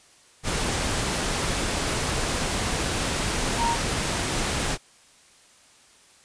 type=tone in noise; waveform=sine; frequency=932.3 Hz; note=A#5; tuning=in tune; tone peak=-22 dBFS; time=3.57-3.77 s; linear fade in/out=50 ms; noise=pink; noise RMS=-26 dBFS; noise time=0.43-4.78 s; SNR=+1 dB; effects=white hiss -55 dBFS RMS until 6.24 s + resampled to 22050 Hz